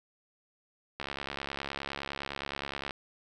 click train, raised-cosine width 0.3 ms, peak -19 dBFS, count 134, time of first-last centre 1-2.908 s, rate 69.7 Hz, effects none

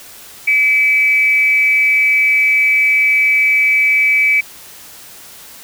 sine tone with frequency modulation, 2298 Hz, D7, 38 cents flat, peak -9 dBFS, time 0.47-4.41 s, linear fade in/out 10 ms, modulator 243 Hz, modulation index 0.34, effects white hiss -37 dBFS RMS until 5.63 s

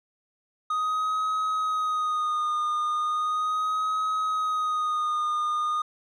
triangle tone with vibrato, 1244.5 Hz, D#6, in tune, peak -22 dBFS, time 0.7-5.82 s, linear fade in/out 5 ms, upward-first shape sine, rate 0.37 Hz, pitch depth 35 cents each way, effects resampled to 24000 Hz

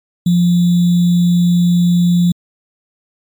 sine tone with sample-and-hold, 175 Hz, F3, 4 cents sharp, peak -8 dBFS, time 0.26-2.32 s, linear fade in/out 5 ms, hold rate 3675 Hz, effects MP3 96 kbps

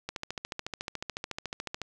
click train, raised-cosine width 0.2 ms, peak -17 dBFS, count 25, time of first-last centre 0.09-1.817 s, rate 13.9 Hz, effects none

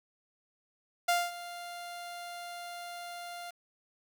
sawtooth tone with ADSR envelope, 698.5 Hz, F5, in tune, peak -20 dBFS, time 1.08-3.51 s, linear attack 9 ms, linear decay 220 ms, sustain -17 dB, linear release 11 ms, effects 9-bit

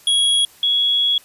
square / sine tone pair in turn, 3322 / 3347 Hz, G#7 / G#7, 0 / +13 cents, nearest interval unison, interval 13 cents, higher second, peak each -14 dBFS, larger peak neither, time 0.07-0.45 / 0.63-1.18 s, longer second, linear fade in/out 2 ms, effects white hiss -48 dBFS RMS until 1.24 s + resampled to 32000 Hz

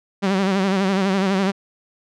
sawtooth tone with vibrato, 193 Hz, G3, 27 cents flat, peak -13 dBFS, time 0.22-1.52 s, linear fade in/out 20 ms, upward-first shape sine, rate 12 Hz, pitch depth 67 cents each way, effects low-pass 5000 Hz 12 dB/octave

